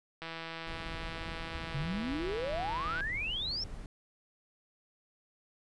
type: click train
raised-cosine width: 0.3 ms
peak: -25 dBFS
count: 458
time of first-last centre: 0.22-3.007 s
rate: 164 Hz
type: noise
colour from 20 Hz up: brown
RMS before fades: -43 dBFS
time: 0.67-3.86 s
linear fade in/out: 2 ms
type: exponential sweep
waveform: sine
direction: up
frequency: 130.81 to 5550 Hz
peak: -33 dBFS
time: 1.74-3.64 s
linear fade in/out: 5 ms
effects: resampled to 24000 Hz